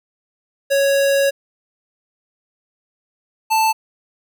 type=tone pair in turn; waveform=square; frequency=554.4 / 882.1 Hz; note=C#5 / A5; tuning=0 / +4 cents; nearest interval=minor sixth; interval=804 cents; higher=second; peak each=-14 dBFS; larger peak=neither; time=0.7-1.31 / 3.5-3.73 s; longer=first; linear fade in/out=20 ms; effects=none